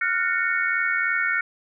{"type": "chord", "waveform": "sine", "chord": "Gb major seventh", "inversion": "third", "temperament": "equal with one note detuned", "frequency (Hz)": [1396.9, 1480, 1823.1, 2217], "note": ["F6", "Gb6", "Bb6", "Db7"], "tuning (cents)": [0, 0, -39, 0], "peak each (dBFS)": -26, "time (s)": [0.01, 1.41], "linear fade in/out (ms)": 5, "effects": []}